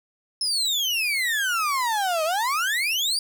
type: exponential two-way sweep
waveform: 35% pulse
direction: down then up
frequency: 5274 to 613 to 4860 Hz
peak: -20 dBFS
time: 0.41-3.19 s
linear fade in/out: 2 ms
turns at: 2.24 s
effects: none